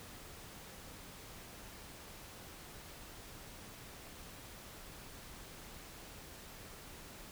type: silence
effects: pink hiss -52 dBFS RMS until 7.31 s